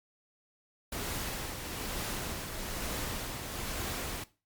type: noise with tremolo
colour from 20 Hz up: pink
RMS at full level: -35 dBFS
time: 0.92-4.24 s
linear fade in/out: 5 ms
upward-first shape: triangle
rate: 1.1 Hz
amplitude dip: 45%
effects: noise-tail reverb RT60 0.3 s tail -17 dB re dry + MP3 96 kbps